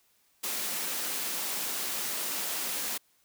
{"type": "high-pass noise", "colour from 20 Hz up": "white", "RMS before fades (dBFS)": -33, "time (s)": [0.43, 2.98], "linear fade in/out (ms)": 10, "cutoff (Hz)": 170, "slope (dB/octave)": 24, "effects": ["white hiss -68 dBFS RMS until 3.24 s"]}